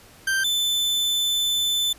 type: tone pair in turn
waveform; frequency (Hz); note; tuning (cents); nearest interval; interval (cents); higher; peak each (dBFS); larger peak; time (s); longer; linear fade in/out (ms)
40% pulse; 1568 / 3520; G6 / A7; 0 / 0; octave + major second; 1400; second; -19; neither; 0.27-0.44 / 0.44-1.93; second; 5
effects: pink hiss -49 dBFS RMS until 1.98 s + resampled to 32000 Hz